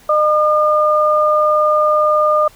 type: tone pair together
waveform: sine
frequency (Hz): 608 / 1210.4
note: D#5 / D#6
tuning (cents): -40 / -48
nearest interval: octave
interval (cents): 1192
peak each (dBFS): -13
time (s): 0.09-2.48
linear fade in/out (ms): 5
effects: pink hiss -46 dBFS RMS until 2.55 s